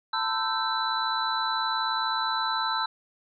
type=tone cluster; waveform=sine; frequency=892 / 1011 / 1324 / 1556 / 3987 Hz; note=A5 / B5 / E6 / G6 / B7; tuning=+23 / +40 / +7 / -13 / +16 cents; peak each=-30 / -33 / -30 / -34 / -31 dBFS; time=0.13-2.86 s; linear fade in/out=5 ms; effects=none